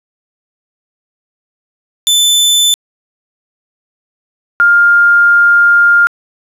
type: tone pair in turn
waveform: sawtooth / sine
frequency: 3520 / 1405 Hz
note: A7 / F6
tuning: 0 / +10 cents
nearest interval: octave + major third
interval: 1590 cents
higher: first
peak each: -4 dBFS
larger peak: neither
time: 2.07-2.74 / 4.6-6.07 s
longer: second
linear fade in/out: 0 ms
effects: resampled to 32000 Hz + 7-bit